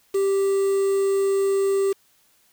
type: tone with quantisation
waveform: triangle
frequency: 392 Hz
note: G4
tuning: in tune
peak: -16 dBFS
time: 0.14-1.93 s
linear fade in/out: 10 ms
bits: 6
effects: white hiss -61 dBFS RMS until 2.52 s